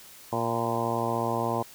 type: harmonic tone with a mistuned harmonic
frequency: 116.54 Hz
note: A#2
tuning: in tune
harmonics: 1 / 2 / 3 / 4 / 5 / 6 / 7 / 8 / 9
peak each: -34 / -34 / -34 / -34 / -34 / -34 / -34 / -34 / -34 dBFS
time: 0.32-1.63 s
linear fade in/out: 10 ms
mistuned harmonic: 9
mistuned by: -37 cents
effects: white hiss -49 dBFS RMS until 1.74 s